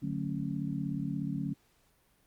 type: chord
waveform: sine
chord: D major seventh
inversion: none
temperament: just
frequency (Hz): 146.83 / 183.54 / 220.2 / 275.3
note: D3 / F#3 / A3 / C#4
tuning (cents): 0 / -14 / +2 / -12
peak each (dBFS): -36 / -37 / -39 / -37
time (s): 0.02-1.54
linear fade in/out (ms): 10
effects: pink hiss -69 dBFS RMS until 2.26 s + Opus 48 kbps